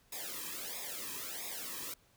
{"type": "noise with flanger", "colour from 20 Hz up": "white", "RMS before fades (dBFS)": -42, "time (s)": [0.12, 1.94], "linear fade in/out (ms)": 5, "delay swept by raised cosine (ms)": [0.67, 1.42], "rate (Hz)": 1.5, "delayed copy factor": -0.9, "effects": ["pink hiss -68 dBFS RMS until 2.16 s"]}